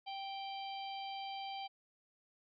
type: harmonic tone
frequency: 784 Hz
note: G5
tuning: in tune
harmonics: 1 / 3 / 4 / 5 / 6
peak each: -42 / -52 / -49 / -58 / -54 dBFS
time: 0.06-1.68 s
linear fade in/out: 20 ms
effects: none